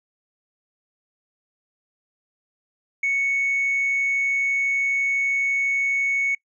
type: tone with hard clipping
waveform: triangle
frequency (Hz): 2217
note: C#7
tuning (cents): 0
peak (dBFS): -19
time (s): 3.03-6.35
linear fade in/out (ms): 5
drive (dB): 2
effects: noise-tail reverb RT60 0.1 s tail -25 dB re dry + resampled to 22050 Hz